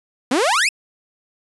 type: exponential sweep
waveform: sawtooth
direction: up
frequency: 233.1 to 2713 Hz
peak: -11 dBFS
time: 0.31-0.69 s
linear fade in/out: 5 ms
effects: resampled to 24000 Hz